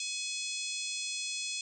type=harmonic tone; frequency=847 Hz; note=G#5; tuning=34 cents sharp; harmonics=3 / 4 / 5 / 6 / 7 / 8 / 9 / 10; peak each=-40 / -41 / -42 / -43 / -43 / -44 / -45 / -45 dBFS; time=0-1.61 s; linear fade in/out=2 ms; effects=none